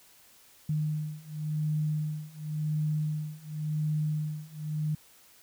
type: beating tone pair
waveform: sine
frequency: 152.2 / 153.12 Hz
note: D#3 / D#3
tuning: -38 / -27 cents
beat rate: 0.92 Hz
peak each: -32 / -31 dBFS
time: 0.69-4.95 s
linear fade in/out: 5 ms
effects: white hiss -58 dBFS RMS until 5.42 s